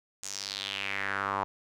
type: tone with band-pass filter sweep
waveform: sawtooth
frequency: 98.7 Hz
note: G2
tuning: 12 cents sharp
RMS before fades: -34 dBFS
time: 0.23-1.44 s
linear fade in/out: 0 ms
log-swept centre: 7100 to 940 Hz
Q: 3.7
effects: none

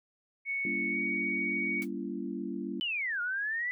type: tone with pitch glide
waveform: sine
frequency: 2217 to 2243 Hz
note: C#7 to C#7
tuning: 0 to +20 cents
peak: -30 dBFS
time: 0.45-1.85 s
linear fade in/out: 50 ms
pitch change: +20 cents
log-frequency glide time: 0.9-0.97 s
type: chord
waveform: sine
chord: G diminished seventh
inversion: none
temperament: just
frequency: 196 / 235.2 / 282.2 / 338.7 Hz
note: G3 / Bb3 / Db4 / Fb4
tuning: 0 / +16 / +31 / +47 cents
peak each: -39 dBFS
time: 0.65-2.8 s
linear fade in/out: 2 ms
type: noise with exponential decay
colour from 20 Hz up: white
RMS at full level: -41 dBFS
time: 1.82-1.9 s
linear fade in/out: 0 ms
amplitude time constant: 16 ms
type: linear two-way sweep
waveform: sine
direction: down then up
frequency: 3049 to 1404 to 2007 Hz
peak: -30 dBFS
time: 2.81-3.71 s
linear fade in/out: 0 ms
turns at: 3.21 s
effects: none

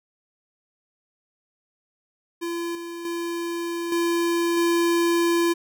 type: tone with level steps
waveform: square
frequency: 340.4 Hz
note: F4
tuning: 44 cents flat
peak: -27 / -33 / -27 / -21 / -19 dBFS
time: 2.41-5.54 s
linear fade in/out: 20 ms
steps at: 2.75 / 3.05 / 3.92 / 4.57 s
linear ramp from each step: 2 ms
effects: none

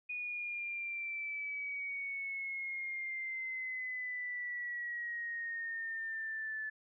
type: exponential sweep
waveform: sine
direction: down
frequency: 2470 to 1739 Hz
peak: -37 dBFS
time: 0.09-6.7 s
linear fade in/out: 10 ms
effects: none

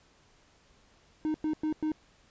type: tone bursts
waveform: triangle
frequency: 309.5 Hz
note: D#4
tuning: 9 cents flat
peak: -25 dBFS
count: 4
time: 1.25-1.918 s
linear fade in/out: 0 ms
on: 92 ms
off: 100 ms
effects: pink hiss -63 dBFS RMS until 2.3 s + resampled to 16000 Hz

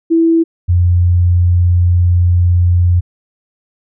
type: tone pair in turn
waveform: sine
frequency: 329.6 / 88.24 Hz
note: E4 / F2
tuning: 0 / +18 cents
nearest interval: octave + major seventh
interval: 2282 cents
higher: first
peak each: -7 dBFS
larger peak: neither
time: 0.1-0.44 / 0.68-3.01 s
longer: second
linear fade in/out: 20 ms
effects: none

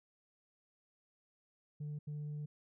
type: tone bursts at uneven times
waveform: sine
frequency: 148.6 Hz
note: D3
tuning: 21 cents sharp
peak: -37 dBFS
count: 2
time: 1.8-1.99 / 2.07-2.46 s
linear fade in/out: 10 ms
effects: tanh soft clip ceiling -38 dBFS

